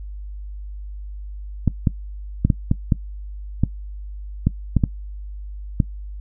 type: clicks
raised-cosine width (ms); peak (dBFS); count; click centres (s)
5; -3; 11; 1.677 / 1.872 / 2.45 / 2.502 / 2.714 / 2.922 / 3.636 / 4.47 / 4.767 / 4.838 / 5.802
effects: noise-tail reverb RT60 0.1 s tail -19 dB re dry + added 50 Hz sine -30 dBFS peak until 6.2 s